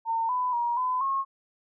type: tone with pitch steps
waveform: sine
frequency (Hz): 909 / 1000 / 950 / 1011 / 1085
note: A#5 / B5 / A#5 / B5 / C#6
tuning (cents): -44 / +21 / +33 / +40 / -37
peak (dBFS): -24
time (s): 0.05-1.25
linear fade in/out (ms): 50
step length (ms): 240
effects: none